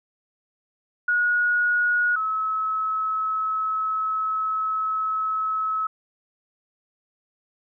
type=tone pair in turn; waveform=sine; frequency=1450 / 1291.8 Hz; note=F#6 / E6; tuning=-35 / -35 cents; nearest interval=major second; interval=200 cents; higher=first; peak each=-18 / -22 dBFS; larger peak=first; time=1.08-2.16 / 2.16-5.87 s; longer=second; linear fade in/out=5 ms; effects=none